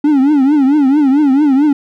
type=tone with vibrato; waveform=triangle; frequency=282.1 Hz; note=C#4; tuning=30 cents sharp; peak=-5 dBFS; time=0.04-1.73 s; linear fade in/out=5 ms; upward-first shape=triangle; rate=4.5 Hz; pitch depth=170 cents each way; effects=none